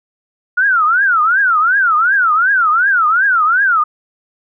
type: tone with vibrato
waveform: sine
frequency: 1413 Hz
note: F6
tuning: 20 cents sharp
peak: -9 dBFS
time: 0.57-3.84 s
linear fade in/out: 10 ms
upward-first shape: triangle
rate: 2.7 Hz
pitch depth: 290 cents each way
effects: none